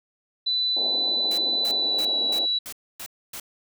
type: tone with pitch glide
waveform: sine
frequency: 3989 to 3930 Hz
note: B7 to B7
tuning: +17 to -9 cents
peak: -21 dBFS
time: 0.46-2.59 s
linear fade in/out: 10 ms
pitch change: -26 cents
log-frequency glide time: 1.7-2.11 s
type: band-pass noise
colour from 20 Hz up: white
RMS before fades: -37 dBFS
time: 0.76-2.46 s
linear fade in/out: 10 ms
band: 230 to 800 Hz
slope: 48 dB/octave
type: noise bursts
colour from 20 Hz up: white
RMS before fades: -36 dBFS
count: 7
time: 1.31-3.399 s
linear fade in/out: 2 ms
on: 67 ms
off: 270 ms
effects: none